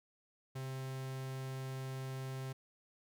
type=tone; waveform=45% pulse; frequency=132.1 Hz; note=C3; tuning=17 cents sharp; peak=-40 dBFS; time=0.55-2.53 s; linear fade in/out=10 ms; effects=none